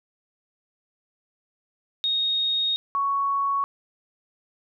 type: tone pair in turn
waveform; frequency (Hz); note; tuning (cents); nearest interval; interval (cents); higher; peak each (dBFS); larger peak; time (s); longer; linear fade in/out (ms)
sine; 3729 / 1113.1; A#7 / C#6; 0 / +7; octave + major sixth; 2093; first; -21; neither; 2.04-2.76 / 2.95-3.64; first; 0
effects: none